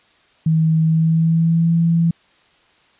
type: tone with pitch glide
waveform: sine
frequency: 160 to 167.08 Hz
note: D#3 to E3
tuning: +49 to +24 cents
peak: -12 dBFS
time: 0.46-2.11 s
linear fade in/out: 5 ms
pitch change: +75 cents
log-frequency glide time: 0.83-1.73 s
effects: white hiss -55 dBFS RMS until 2.99 s + resampled to 8000 Hz